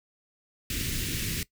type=band-stop noise; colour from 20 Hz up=pink; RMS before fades=-31 dBFS; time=0.7-1.43 s; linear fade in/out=2 ms; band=340 to 1900 Hz; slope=24 dB/octave; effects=noise-tail reverb RT60 0.1 s tail -19 dB re dry